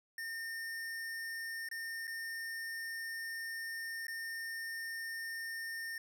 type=tone with dropouts; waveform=square; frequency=1819 Hz; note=A#6; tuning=43 cents flat; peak=-40 dBFS; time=0.18-5.98 s; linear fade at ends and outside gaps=2 ms; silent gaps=1.688-1.713 / 2.071-2.077 / 4.069-4.081 s; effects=none